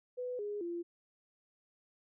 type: tone with pitch steps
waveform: sine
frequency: 497.5 / 413.5 / 343.8 Hz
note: B4 / G#4 / F4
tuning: +13 / -8 / -27 cents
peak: -36 dBFS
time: 0.17-0.83 s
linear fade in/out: 20 ms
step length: 220 ms
effects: none

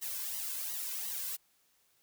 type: noise with flanger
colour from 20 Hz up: blue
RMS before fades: -38 dBFS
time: 0.01-1.37 s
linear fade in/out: 20 ms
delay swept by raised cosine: 1 to 2 ms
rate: 2.8 Hz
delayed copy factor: +1
effects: white hiss -71 dBFS RMS until 2.02 s

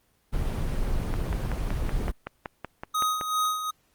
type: noise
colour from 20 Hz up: brown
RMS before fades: -27 dBFS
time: 0.32-2.12 s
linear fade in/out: 20 ms
type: click train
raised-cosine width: 0.5 ms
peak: -17 dBFS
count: 12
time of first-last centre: 1.14-3.212 s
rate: 5.31 Hz
type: tone with tremolo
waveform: square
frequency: 1254 Hz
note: D#6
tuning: 13 cents sharp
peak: -23 dBFS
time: 2.94-3.71 s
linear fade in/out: 10 ms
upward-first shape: sine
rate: 2.6 Hz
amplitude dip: 60%
effects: pink hiss -67 dBFS RMS until 3.94 s + Opus 24 kbps

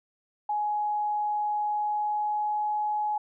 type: tone with pitch glide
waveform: sine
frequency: 838 to 842.9 Hz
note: G#5 to G#5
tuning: +15 to +25 cents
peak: -25 dBFS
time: 0.49-3.18 s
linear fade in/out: 5 ms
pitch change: +10 cents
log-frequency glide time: 1.65-2.73 s
effects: none

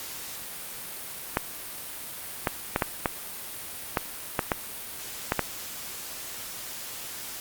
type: clicks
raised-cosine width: 0.5 ms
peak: -7 dBFS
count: 10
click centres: 1.371 / 2.472 / 2.761 / 2.822 / 3.058 / 3.972 / 4.392 / 4.518 / 5.321 / 5.393 s
effects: white hiss -38 dBFS RMS until 7.4 s + Opus 48 kbps

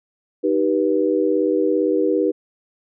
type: chord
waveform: sine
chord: Eb augmented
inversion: none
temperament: just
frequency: 311.1 / 388.9 / 486.1 Hz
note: Eb4 / G4 / B4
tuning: 0 / -14 / -28 cents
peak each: -20 dBFS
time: 0.43-2.32 s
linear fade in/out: 20 ms
effects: none

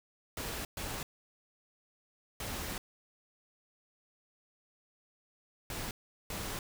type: noise bursts at uneven times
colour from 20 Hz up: pink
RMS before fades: -39 dBFS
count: 5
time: 0.37-0.65 / 0.77-1.03 / 2.4-2.78 / 5.7-5.91 / 6.3-6.59 s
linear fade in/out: 2 ms
effects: none

